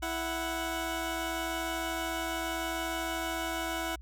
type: tone pair together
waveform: 15% pulse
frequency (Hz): 329.6 / 740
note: E4 / F#5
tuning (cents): 0 / 0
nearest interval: octave + major second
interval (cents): 1400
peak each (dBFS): -28 / -29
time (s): 0.02-3.96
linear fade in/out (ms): 10
effects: added 60 Hz sine -44 dBFS peak until 4.01 s